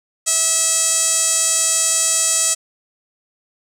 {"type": "tone with band-pass filter", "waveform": "sawtooth", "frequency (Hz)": 649, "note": "E5", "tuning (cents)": -27, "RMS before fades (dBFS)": -17, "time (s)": [0.26, 2.55], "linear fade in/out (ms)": 20, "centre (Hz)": 7800, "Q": 4.6, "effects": []}